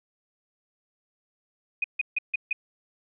sine tone bursts, 2489 Hz, D#7, in tune, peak -22 dBFS, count 5, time 1.82-2.53 s, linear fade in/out 5 ms, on 22 ms, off 150 ms, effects none

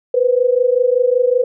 sine tone pair together, 485.1 / 510.4 Hz, B4 / C5, -31 / -43 cents, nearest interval minor second, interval 88 cents, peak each -14 dBFS, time 0.14-1.44 s, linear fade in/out 5 ms, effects none

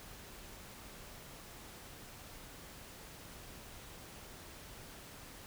silence, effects pink hiss -52 dBFS RMS until 5.46 s

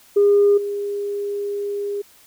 sine tone with level steps, 406.3 Hz, G#4, 38 cents flat, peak -10 / -22 dBFS, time 0.16-2.02 s, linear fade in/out 10 ms, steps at 0.57 s, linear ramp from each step 10 ms, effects tanh soft clip ceiling -7 dBFS + white hiss -51 dBFS RMS until 2.26 s

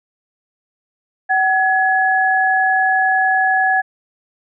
sine tone pair together, 758 / 1688.9 Hz, F#5 / G#6, +42 / +29 cents, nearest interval octave + major second, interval 1387 cents, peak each -15 dBFS, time 1.29-3.82 s, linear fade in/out 20 ms, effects none

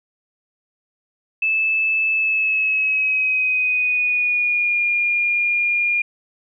sine tone with pitch glide, 2621 to 2417 Hz, E7 to D7, -11 to +49 cents, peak -16 dBFS, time 1.42-6.02 s, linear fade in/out 5 ms, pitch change -140 cents, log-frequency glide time 2.12-4.81 s, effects none

